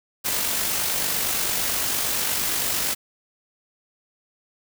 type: noise with amplitude modulation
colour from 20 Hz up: white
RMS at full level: -23 dBFS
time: 0.24-2.95 s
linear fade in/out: 20 ms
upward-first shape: sine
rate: 48.8 Hz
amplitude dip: 30%
effects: none